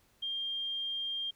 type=tone; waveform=sine; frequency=3200 Hz; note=G7; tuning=35 cents sharp; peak=-33 dBFS; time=0.22-1.31 s; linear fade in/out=10 ms; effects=pink hiss -68 dBFS RMS until 1.35 s